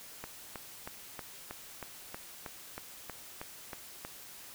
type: click train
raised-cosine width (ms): 0.5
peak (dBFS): -25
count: 13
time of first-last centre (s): 0.24-4.05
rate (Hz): 3.15
effects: white hiss -50 dBFS RMS until 4.54 s